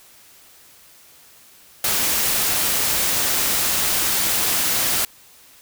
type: noise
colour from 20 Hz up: white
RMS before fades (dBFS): -20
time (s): 1.84-5.05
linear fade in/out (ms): 2
effects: white hiss -49 dBFS RMS until 5.61 s